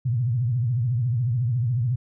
sine tone with vibrato, 120.7 Hz, B2, 39 cents flat, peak -20 dBFS, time 0.05-1.96 s, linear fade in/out 10 ms, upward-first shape triangle, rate 14 Hz, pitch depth 200 cents each way, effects none

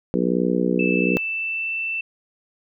harmonic tone, 61.2 Hz, B1, 15 cents flat, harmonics 3 / 4 / 5 / 6 / 7 / 8, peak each -23 / -24 / -25 / -26 / -26 / -27 dBFS, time 0.14-1.17 s, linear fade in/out 0 ms
sine tone with pitch glide, 2637 to 2666 Hz, E7 to E7, 0 to +19 cents, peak -23 dBFS, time 0.79-2.01 s, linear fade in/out 5 ms, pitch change +19 cents, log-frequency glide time 0.9-1.73 s
effects none

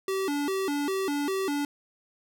square tone with vibrato, 332.9 Hz, E4, 17 cents sharp, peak -27 dBFS, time 0.08-1.65 s, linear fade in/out 2 ms, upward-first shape square, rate 2.5 Hz, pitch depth 250 cents each way, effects none

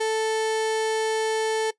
35% pulse tone, 440 Hz, A4, in tune, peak -20 dBFS, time 0-1.71 s, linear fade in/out 10 ms, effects noise-tail reverb RT60 0.1 s tail -19 dB re dry + resampled to 24000 Hz

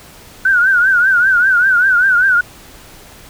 sine tone with vibrato, 1494 Hz, F#6, 16 cents sharp, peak -8 dBFS, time 0.45-2.41 s, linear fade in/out 5 ms, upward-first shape triangle, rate 5.1 Hz, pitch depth 130 cents each way, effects pink hiss -39 dBFS RMS until 3.29 s

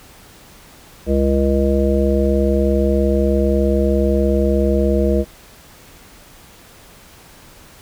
harmonic tone, 68.4 Hz, C#2, 23 cents flat, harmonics 1 / 3 / 5 / 7 / 9, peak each -17 / -19 / -20 / -20 / -22 dBFS, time 1.06-5.25 s, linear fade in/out 50 ms, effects pink hiss -44 dBFS RMS until 7.81 s

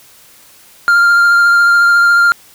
triangle tone with vibrato, 1396.9 Hz, F6, in tune, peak -4 dBFS, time 0.88-2.32 s, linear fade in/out 0 ms, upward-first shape triangle, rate 14 Hz, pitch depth 15 cents each way, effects white hiss -43 dBFS RMS until 2.54 s

